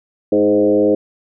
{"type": "tone with frequency modulation", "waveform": "sine", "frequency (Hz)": 415.3, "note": "G#4", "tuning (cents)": 0, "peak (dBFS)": -10, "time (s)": [0.32, 0.95], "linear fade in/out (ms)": 5, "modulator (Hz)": 102, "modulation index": 1.5, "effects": []}